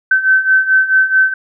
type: beating tone pair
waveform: sine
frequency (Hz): 1533 / 1537.6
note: G6 / G6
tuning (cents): -39 / -34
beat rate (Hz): 4.6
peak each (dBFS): -14 / -10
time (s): 0.11-1.34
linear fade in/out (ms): 5
effects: none